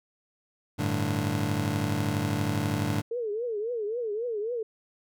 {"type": "chord", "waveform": "25% pulse", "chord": "G suspended second", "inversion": "none", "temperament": "just", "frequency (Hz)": [98, 110.25, 147], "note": ["G2", "A2", "D3"], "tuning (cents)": [0, 4, 2], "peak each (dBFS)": -27, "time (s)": [0.78, 3.02], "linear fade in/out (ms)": 20}
{"type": "tone with vibrato", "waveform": "sine", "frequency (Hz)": 448.6, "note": "A4", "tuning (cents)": 34, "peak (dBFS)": -28, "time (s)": [3.11, 4.63], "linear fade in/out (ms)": 5, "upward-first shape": "triangle", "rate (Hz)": 3.7, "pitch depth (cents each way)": 190}
{"effects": []}